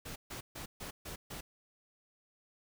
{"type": "noise bursts", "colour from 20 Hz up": "pink", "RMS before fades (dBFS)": -44, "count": 6, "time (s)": [0.05, 1.41], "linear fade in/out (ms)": 10, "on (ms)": 110, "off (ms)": 140, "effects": []}